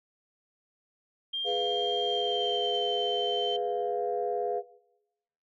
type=tone with pitch glide; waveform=sine; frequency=3194 to 3094 Hz; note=G7 to G7; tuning=+32 to -23 cents; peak=-29 dBFS; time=1.33-3.57 s; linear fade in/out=10 ms; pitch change=-55 cents; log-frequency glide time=2.04-2.83 s
type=chord; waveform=sine; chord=F diminished; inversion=first; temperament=equal; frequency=415.3 / 493.9 / 698.5 Hz; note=Ab4 / Cb5 / F5; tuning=0 / 0 / 0 cents; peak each=-31 dBFS; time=1.44-4.63 s; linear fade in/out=50 ms
effects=noise-tail reverb RT60 0.9 s tail -19 dB re dry + tanh soft clip ceiling -18 dBFS